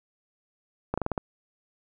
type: slowing click train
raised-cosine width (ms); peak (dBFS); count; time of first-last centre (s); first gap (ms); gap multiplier
1; -13; 6; 0.94-1.178; 36; 1.14
effects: none